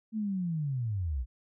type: linear sweep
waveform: sine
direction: down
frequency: 224.6 to 55 Hz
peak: -29 dBFS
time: 0.12-1.26 s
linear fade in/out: 50 ms
effects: none